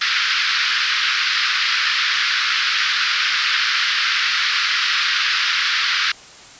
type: band-pass noise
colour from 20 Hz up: pink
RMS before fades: -19 dBFS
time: 0.01-6.12 s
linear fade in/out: 5 ms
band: 1300 to 5200 Hz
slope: 48 dB/octave
effects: white hiss -41 dBFS RMS until 6.59 s + resampled to 16000 Hz